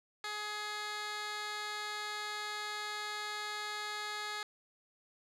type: tone with band-pass filter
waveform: 15% pulse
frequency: 420 Hz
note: G#4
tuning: 19 cents sharp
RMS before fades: -40 dBFS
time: 0.24-4.43 s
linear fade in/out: 2 ms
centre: 3100 Hz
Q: 0.96
effects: none